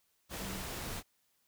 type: tone in noise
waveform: sine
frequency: 190 Hz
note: F#3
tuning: 46 cents sharp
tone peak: -44 dBFS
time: 0.38-0.65 s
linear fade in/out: 50 ms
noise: pink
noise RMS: -41 dBFS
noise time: 0.29-1.03 s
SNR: -6 dB
effects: white hiss -75 dBFS RMS until 1.47 s